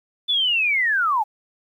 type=linear sweep; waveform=sine; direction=down; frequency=3520 to 800 Hz; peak=-17 dBFS; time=0.28-1.24 s; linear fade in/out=20 ms; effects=9-bit